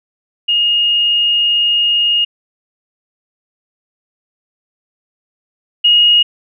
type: tone pair in turn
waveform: sine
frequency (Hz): 2853 / 2873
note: F7 / F7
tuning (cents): +36 / +48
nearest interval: unison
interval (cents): 12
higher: second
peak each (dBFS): -10 / -6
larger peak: second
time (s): 0.48-2.25 / 5.84-6.23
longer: first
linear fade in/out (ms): 10
effects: none